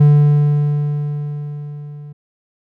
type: tone with level ramp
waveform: triangle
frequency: 146.83 Hz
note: D3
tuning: in tune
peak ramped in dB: -3 to -29 dBFS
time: 0-2.13 s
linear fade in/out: 10 ms
effects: none